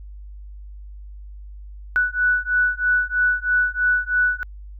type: beating tone pair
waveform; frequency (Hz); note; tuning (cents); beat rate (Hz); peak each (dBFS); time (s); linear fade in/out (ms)
sine; 1480 / 1483.1; F#6 / F#6; 0 / +4; 3.1; -20; 1.96-4.43; 0
effects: added 50 Hz sine -35 dBFS peak until 4.79 s